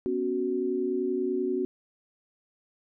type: chord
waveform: sine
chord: B suspended second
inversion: none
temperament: equal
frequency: 246.9 / 277.2 / 370 Hz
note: B3 / C#4 / F#4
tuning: 0 / 0 / 0 cents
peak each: -33 / -32 / -27 dBFS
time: 0.06-1.65 s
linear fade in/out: 0 ms
effects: none